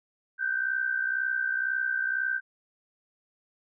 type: tone pair together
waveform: sine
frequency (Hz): 1503 / 1565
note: F#6 / G6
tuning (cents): +27 / -3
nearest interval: minor second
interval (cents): 70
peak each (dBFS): -31 / -27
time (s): 0.38-2.41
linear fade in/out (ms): 50
effects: none